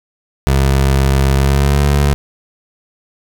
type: tone with pitch glide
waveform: 25% pulse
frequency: 67.7 to 71.23 Hz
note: C#2 to C#2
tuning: -40 to +48 cents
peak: -6 dBFS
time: 0.47-2.14 s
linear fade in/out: 0 ms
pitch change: +88 cents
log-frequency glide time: 1.36-1.83 s
effects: none